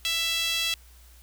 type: tone with high-pass filter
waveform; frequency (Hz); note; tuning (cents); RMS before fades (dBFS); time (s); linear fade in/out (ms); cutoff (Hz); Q
sawtooth; 663; E5; +10; -27; 0.05-0.74; 0; 3100; 3.1
effects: added 60 Hz sine -50 dBFS peak until 1.22 s + white hiss -57 dBFS RMS until 1.22 s